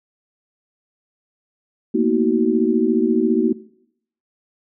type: tone cluster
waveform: sine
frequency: 225.9 / 240.4 / 318.9 / 376.1 Hz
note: A3 / B3 / D#4 / F#4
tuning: +46 / -46 / +43 / +28 cents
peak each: -20 dBFS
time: 1.94-3.53 s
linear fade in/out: 10 ms
effects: noise-tail reverb RT60 0.7 s tail -18 dB re dry